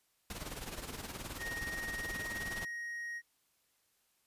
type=noise with tremolo; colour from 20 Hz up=pink; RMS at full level=-41 dBFS; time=0.3-2.65 s; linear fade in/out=2 ms; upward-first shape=sine; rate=19 Hz; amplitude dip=65%
type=tone with pitch glide; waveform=triangle; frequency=1864.7 to 1879.8 Hz; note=A#6 to A#6; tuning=0 to +14 cents; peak=-37 dBFS; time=1.38-3.22 s; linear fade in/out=50 ms; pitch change=+14 cents; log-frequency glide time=1.54-2.65 s
effects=white hiss -75 dBFS RMS until 4.26 s + resampled to 32000 Hz